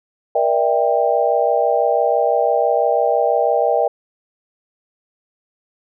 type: chord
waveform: sine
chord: E half-diminished seventh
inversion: second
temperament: just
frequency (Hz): 474.7 / 593.3 / 659.3 / 791.1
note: Bb4 / D5 / E5 / G5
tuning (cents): +31 / +18 / 0 / +16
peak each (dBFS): -19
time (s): 0.35-3.88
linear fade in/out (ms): 5
effects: none